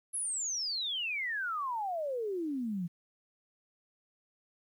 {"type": "exponential sweep", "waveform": "sine", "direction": "down", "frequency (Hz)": [11175, 164.81], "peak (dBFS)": -32, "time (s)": [0.13, 2.88], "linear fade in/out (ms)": 20, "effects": ["11-bit"]}